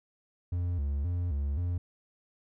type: tone with vibrato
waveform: triangle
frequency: 78.9 Hz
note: D#2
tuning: 25 cents sharp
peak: -26 dBFS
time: 0.52-1.78 s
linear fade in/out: 5 ms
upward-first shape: square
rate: 1.9 Hz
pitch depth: 190 cents each way
effects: none